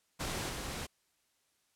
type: noise with level steps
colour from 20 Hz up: pink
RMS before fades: -37 / -40 dBFS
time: 0.19-0.87 s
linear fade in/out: 20 ms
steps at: 0.48 s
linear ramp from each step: 20 ms
effects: white hiss -75 dBFS RMS until 1.75 s + low-pass 11000 Hz 12 dB/octave